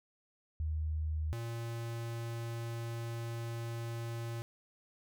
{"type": "tone pair in turn", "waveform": ["sine", "square"], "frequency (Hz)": [77.78, 116.21], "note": ["D#2", "A#2"], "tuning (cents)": [0, -5], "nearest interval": "perfect fifth", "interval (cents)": 695, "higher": "second", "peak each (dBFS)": [-32, -38], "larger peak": "first", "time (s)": [[0.6, 1.33], [1.33, 4.42]], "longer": "second", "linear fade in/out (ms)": 0, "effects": []}